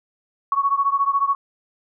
sine beating tone pair, 1108.7 / 1122.7 Hz, C#6 / C#6, 0 / +22 cents, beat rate 14 Hz, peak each -19 / -21 dBFS, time 0.52-1.35 s, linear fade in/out 2 ms, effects none

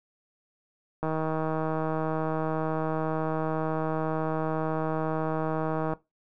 click train, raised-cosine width 1 ms, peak -16 dBFS, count 776, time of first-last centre 1.03-5.935 s, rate 158 Hz, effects noise-tail reverb RT60 0.2 s tail -18 dB re dry

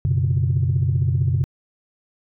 sine chord, F# suspended fourth, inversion none, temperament just, 92.5 / 123.33 / 138.75 Hz, F#2 / B2 / C#3, 0 / -2 / +2 cents, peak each -20 dBFS, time 0.05-1.44 s, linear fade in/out 0 ms, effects tanh soft clip ceiling -10 dBFS

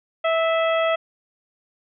harmonic tone with a mistuned harmonic, 653 Hz, E5, 17 cents flat, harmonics 1 / 2 / 3 / 4 / 5, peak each -19 / -25 / -29 / -31 / -33 dBFS, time 0.24-0.96 s, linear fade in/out 10 ms, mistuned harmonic 3, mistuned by +26 cents, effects none

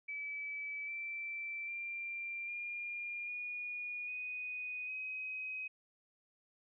sine tone with pitch steps, 2300 / 2336 / 2373 / 2410 / 2448 / 2487 / 2526 Hz, D7 / D7 / D7 / D7 / D#7 / D#7 / D#7, -37 / -10 / +17 / +44 / -29 / -1 / +26 cents, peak -39 dBFS, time 0.08-5.68 s, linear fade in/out 10 ms, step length 800 ms, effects none

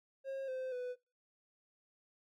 triangle tone with pitch steps, 539 / 517.6 / 497.1 Hz, C#5 / C5 / B4, -49 / -19 / +11 cents, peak -36 dBFS, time 0.24-0.96 s, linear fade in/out 50 ms, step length 240 ms, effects noise-tail reverb RT60 0.3 s tail -25 dB re dry

